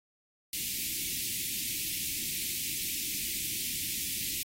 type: band-stop noise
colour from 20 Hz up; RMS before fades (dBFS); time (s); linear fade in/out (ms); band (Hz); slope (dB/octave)
white; -34; 0.53-4.43; 2; 350 to 2100; 48
effects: AAC 48 kbps